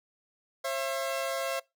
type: tone pair together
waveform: sawtooth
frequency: 538 / 671.8 Hz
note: C5 / E5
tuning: +48 / +33 cents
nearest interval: major third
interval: 385 cents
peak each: -28 / -30 dBFS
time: 0.64-1.6 s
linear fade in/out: 10 ms
effects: noise-tail reverb RT60 0.2 s tail -22 dB re dry